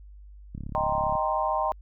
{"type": "click train", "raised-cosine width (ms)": 5, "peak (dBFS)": -24, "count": 22, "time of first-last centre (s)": [0.55, 1.153], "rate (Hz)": 34.8}
{"type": "chord", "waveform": "sine", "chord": "C minor seventh", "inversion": "first", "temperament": "equal", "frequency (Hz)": [622.3, 784, 932.3, 1046.5], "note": ["Eb5", "G5", "Bb5", "C6"], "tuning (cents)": [0, 0, 0, 0], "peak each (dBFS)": -29, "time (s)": [0.75, 1.72], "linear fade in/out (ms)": 0}
{"effects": ["added 50 Hz sine -44 dBFS peak until 1.81 s"]}